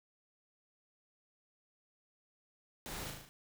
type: noise with echo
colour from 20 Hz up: pink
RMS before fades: -45 dBFS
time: 2.86-3.1 s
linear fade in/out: 0 ms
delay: 38 ms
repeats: 5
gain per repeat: -3 dB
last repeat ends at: 3.29 s
effects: none